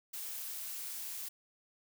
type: noise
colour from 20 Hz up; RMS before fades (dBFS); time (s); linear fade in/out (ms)
blue; -42; 0.13-1.29; 10
effects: none